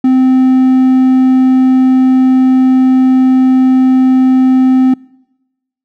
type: tone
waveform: triangle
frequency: 258.9 Hz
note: C4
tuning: 18 cents flat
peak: -3 dBFS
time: 0.04-4.94 s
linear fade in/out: 5 ms
effects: noise-tail reverb RT60 1.0 s tail -25 dB re dry

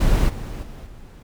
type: noise with level steps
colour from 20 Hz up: brown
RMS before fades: -17 / -30 / -36 / -41 dBFS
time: 0-1.23 s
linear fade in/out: 10 ms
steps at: 0.28 / 0.62 / 0.85 s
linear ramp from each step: 20 ms
effects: none

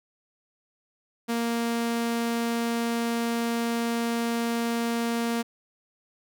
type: tone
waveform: sawtooth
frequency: 233.1 Hz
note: A#3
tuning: in tune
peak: -21 dBFS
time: 1.28-5.43 s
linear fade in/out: 20 ms
effects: none

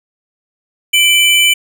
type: tone pair together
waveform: square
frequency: 2341 / 3000 Hz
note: D7 / F#7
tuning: -6 / +23 cents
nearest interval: major third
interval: 429 cents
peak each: -11 dBFS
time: 0.93-1.54 s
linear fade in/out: 10 ms
effects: none

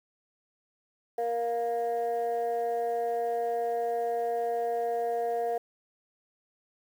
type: tone pair together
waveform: sine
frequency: 468.9 / 702 Hz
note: A#4 / F5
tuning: +10 / +9 cents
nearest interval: perfect fifth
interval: 699 cents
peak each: -28 dBFS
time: 1.18-5.58 s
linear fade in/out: 5 ms
effects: tanh soft clip ceiling -23 dBFS + 9-bit

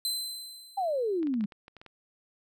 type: tone with exponential decay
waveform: sawtooth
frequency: 4064 Hz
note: B7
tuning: 49 cents sharp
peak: -24 dBFS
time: 0.05-1.2 s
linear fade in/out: 1 ms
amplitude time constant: 250 ms
type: exponential sweep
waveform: sine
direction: down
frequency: 812 to 197.4 Hz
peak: -26 dBFS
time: 0.77-1.46 s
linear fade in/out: 10 ms
type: clicks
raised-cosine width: 0.3 ms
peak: -32 dBFS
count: 10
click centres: 1.23 / 1.271 / 1.34 / 1.409 / 1.44 / 1.522 / 1.681 / 1.767 / 1.815 / 1.863 s
effects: none

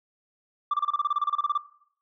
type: tone bursts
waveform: sine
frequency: 1174.7 Hz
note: D6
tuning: in tune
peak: -19 dBFS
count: 16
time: 0.71-1.578 s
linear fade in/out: 5 ms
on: 28 ms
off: 28 ms
effects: noise-tail reverb RT60 0.6 s tail -17 dB re dry + tanh soft clip ceiling -19 dBFS

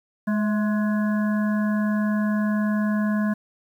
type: harmonic tone with a mistuned harmonic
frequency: 210 Hz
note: G#3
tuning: 19 cents sharp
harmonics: 1 / 3 / 5 / 7 / 8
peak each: -20 / -33 / -35 / -38 / -35 dBFS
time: 0.27-3.34 s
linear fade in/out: 10 ms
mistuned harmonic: 3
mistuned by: +50 cents
effects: 9-bit

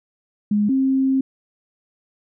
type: tone pair in turn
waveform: sine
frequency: 207.7 / 266.3 Hz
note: G#3 / C4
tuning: 0 / +31 cents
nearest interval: major third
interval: 431 cents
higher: second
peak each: -15 dBFS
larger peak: neither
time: 0.51-0.69 / 0.69-1.21 s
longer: second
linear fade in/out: 5 ms
effects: none

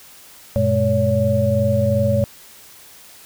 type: tone cluster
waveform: sine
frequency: 96.6 / 119.3 / 209.9 / 564 Hz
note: G2 / A#2 / G#3 / C#5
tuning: -25 / +41 / +19 / +30 cents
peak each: -21 / -20 / -22 / -18 dBFS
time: 0.56-2.24 s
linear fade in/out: 0 ms
effects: white hiss -44 dBFS RMS until 3.25 s

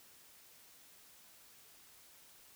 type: silence
effects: white hiss -61 dBFS RMS until 2.55 s

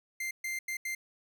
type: tone bursts at uneven times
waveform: 45% pulse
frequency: 2093 Hz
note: C7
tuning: in tune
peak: -33 dBFS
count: 4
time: 0.2-0.31 / 0.44-0.59 / 0.68-0.77 / 0.85-0.95 s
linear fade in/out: 5 ms
effects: none

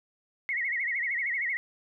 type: tone with vibrato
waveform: sine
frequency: 2034 Hz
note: C7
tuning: 50 cents flat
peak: -27 dBFS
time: 0.49-1.57 s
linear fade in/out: 0 ms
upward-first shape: sine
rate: 13 Hz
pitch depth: 150 cents each way
effects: none

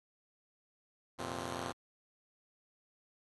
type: chord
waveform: 5% pulse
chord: F suspended fourth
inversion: none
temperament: just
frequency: 87.31 / 116.41 / 130.96 Hz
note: F2 / Bb2 / C3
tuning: 0 / -2 / +2 cents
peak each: -33 dBFS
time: 1.18-1.73 s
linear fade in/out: 20 ms
effects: AAC 32 kbps

